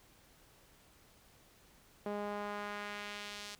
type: tone with band-pass filter sweep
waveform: sawtooth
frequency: 205.9 Hz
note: G#3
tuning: 15 cents flat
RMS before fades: -42 dBFS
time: 2.06-3.55 s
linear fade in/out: 2 ms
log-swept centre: 560 to 5000 Hz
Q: 1
effects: pink hiss -64 dBFS RMS until 3.59 s